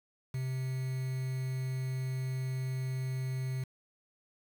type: tone with quantisation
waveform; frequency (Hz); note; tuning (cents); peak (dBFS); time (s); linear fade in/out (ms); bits
triangle; 130.2; C3; -8; -30; 0.34-3.64; 5; 8
effects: none